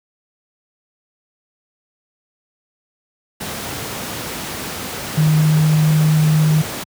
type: tone in noise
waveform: sine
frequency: 154.9 Hz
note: D#3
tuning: 7 cents flat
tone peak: -10 dBFS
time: 5.17-6.62 s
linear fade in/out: 10 ms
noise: pink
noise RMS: -26 dBFS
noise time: 3.4-6.84 s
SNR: +13 dB
effects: high-pass 100 Hz 12 dB/octave